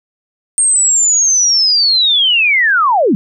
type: linear sweep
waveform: sine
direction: down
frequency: 8660 to 174.61 Hz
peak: -8 dBFS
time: 0.58-3.15 s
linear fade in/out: 0 ms
effects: none